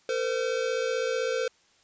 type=tone pair together; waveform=square; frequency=456 / 511.8 Hz; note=A#4 / C5; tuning=-38 / -38 cents; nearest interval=major second; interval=200 cents; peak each=-30 / -29 dBFS; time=0.09-1.48 s; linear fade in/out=2 ms; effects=white hiss -63 dBFS RMS until 1.83 s + resampled to 16000 Hz